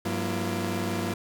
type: tone cluster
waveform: sawtooth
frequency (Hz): 99.8 / 182 / 236.1 / 338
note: G2 / F#3 / A#3 / E4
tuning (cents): +32 / -28 / +22 / +43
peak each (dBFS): -29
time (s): 0.05-1.14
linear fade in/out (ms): 5
effects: none